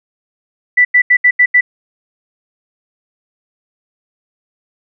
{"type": "tone bursts at uneven times", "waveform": "sine", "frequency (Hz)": 1975.5, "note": "B6", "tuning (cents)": 0, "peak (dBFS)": -5, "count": 6, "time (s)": [[0.77, 0.85], [0.94, 1.02], [1.1, 1.17], [1.24, 1.31], [1.39, 1.46], [1.54, 1.61]], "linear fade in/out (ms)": 10, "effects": []}